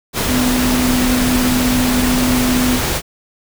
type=tone in noise; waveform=sine; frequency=250.5 Hz; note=B3; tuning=25 cents sharp; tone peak=-14 dBFS; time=0.27-2.8 s; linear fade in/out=50 ms; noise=pink; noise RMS=-18 dBFS; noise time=0.13-3.02 s; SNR=+1 dB; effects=none